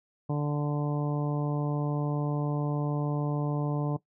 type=harmonic tone; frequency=146.83 Hz; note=D3; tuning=in tune; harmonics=1 / 2 / 3 / 4 / 5 / 6 / 7; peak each=-27 / -33 / -37 / -39 / -41 / -43 / -44 dBFS; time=0.29-3.97 s; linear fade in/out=10 ms; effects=noise-tail reverb RT60 0.1 s tail -18 dB re dry